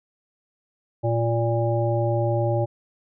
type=harmonic tone; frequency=116.3 Hz; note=A#2; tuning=4 cents flat; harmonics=1 / 3 / 5 / 7; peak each=-22 / -27 / -25 / -30 dBFS; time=1.03-2.66 s; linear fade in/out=20 ms; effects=none